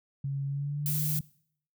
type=tone with pitch glide; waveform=sine; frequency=138.59 to 151.13 Hz; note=C#3 to D3; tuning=0 to +50 cents; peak=-29 dBFS; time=0.24-1.21 s; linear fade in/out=5 ms; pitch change=+150 cents; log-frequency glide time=0.46-1.02 s
type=noise; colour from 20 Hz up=violet; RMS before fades=-32 dBFS; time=0.86-1.19 s; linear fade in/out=0 ms
effects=noise-tail reverb RT60 0.6 s tail -22 dB re dry